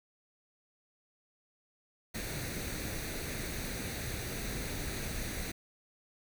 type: noise with comb filter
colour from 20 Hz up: pink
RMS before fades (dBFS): -38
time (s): 2.14-5.52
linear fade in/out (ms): 10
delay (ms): 0.48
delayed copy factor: +0.55
effects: none